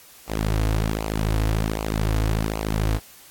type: tone with flanger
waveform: sawtooth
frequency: 53.6 Hz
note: A1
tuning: 45 cents flat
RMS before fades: -23 dBFS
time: 0.27-3 s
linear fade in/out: 50 ms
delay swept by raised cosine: 0.55 to 5.25 ms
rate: 1.3 Hz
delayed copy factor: -0.65
effects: white hiss -48 dBFS RMS until 3.3 s + AAC 64 kbps